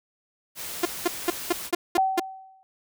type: noise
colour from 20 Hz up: white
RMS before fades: -35 dBFS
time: 0.55-1.71 s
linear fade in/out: 50 ms
type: tone bursts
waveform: sawtooth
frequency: 348.7 Hz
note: F4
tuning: 3 cents flat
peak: -15 dBFS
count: 7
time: 0.83-2.198 s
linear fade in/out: 5 ms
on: 24 ms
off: 200 ms
type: tone with exponential decay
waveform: sine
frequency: 764 Hz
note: G5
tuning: 45 cents flat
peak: -16 dBFS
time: 1.98-2.63 s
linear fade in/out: 0 ms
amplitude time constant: 140 ms
effects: none